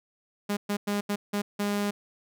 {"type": "tone bursts at uneven times", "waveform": "sawtooth", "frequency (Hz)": 204.3, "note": "G#3", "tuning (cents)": -28, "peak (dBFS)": -22, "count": 6, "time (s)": [[0.49, 0.57], [0.69, 0.77], [0.87, 1.01], [1.09, 1.16], [1.33, 1.42], [1.59, 1.91]], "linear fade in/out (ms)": 10, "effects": []}